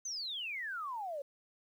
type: exponential sweep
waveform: sine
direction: down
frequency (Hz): 6350 to 540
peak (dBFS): -37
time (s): 0.05-1.22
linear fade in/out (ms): 5
effects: 11-bit